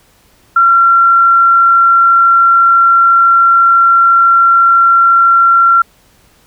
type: tone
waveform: sine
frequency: 1367 Hz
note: F6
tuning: 37 cents flat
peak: -4 dBFS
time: 0.56-5.82 s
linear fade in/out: 5 ms
effects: pink hiss -49 dBFS RMS until 6.46 s